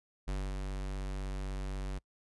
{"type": "tone with ADSR envelope", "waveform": "square", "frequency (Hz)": 48.09, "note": "G1", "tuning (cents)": -32, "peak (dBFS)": -33, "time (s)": [0.27, 1.99], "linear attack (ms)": 19, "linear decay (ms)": 240, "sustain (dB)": -3, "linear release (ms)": 14, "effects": ["noise-tail reverb RT60 0.1 s tail -26 dB re dry", "resampled to 24000 Hz"]}